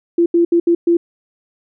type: tone bursts at uneven times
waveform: sine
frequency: 341.4 Hz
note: F4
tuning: 39 cents flat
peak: -9 dBFS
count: 5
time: 0.18-0.26 / 0.34-0.45 / 0.52-0.6 / 0.67-0.75 / 0.87-0.97 s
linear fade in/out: 5 ms
effects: none